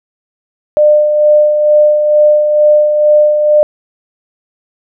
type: tone with tremolo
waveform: sine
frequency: 600 Hz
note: D5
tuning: 37 cents sharp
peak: -3 dBFS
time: 0.77-3.63 s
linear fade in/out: 0 ms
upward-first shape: sine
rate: 2.2 Hz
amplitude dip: 45%
effects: none